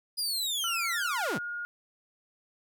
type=linear sweep; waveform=sawtooth; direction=down; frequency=4978 to 92.5 Hz; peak=-26 dBFS; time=0.17-1.39 s; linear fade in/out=20 ms
type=tone with pitch glide; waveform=sine; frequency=1367 to 1428.3 Hz; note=F6 to F6; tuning=-37 to +38 cents; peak=-33 dBFS; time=0.64-1.65 s; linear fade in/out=0 ms; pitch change=+75 cents; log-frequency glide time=0.92-0.99 s
effects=none